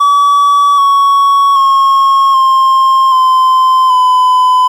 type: tone with pitch steps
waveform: triangle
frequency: 1143 / 1115 / 1087.6 / 1060.9 / 1034.9 / 1009.5 Hz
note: D6 / C#6 / C#6 / C6 / C6 / B5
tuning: -47 / +10 / -33 / +24 / -19 / +38 cents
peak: -3 dBFS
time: 0-4.68 s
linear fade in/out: 10 ms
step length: 780 ms
effects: 7-bit